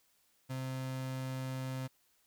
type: tone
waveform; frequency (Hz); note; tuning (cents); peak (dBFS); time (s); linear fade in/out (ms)
35% pulse; 130.81; C3; 0; -35; 0.49-1.88; 20
effects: white hiss -72 dBFS RMS until 2.26 s